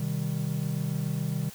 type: chord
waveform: triangle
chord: C minor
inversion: none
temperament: equal with one note detuned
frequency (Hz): 128.42 / 155.56 / 196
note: C3 / Eb3 / G3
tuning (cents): -32 / 0 / 0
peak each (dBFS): -30 / -28 / -32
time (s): 0-1.5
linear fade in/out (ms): 5
effects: white hiss -47 dBFS RMS until 1.54 s